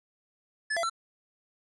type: tone with pitch steps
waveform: square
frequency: 1728 / 674 / 1344 Hz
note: A6 / E5 / E6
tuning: -32 / +38 / +33 cents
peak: -28 dBFS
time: 0.7-0.898 s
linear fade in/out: 10 ms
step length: 66 ms
effects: resampled to 24000 Hz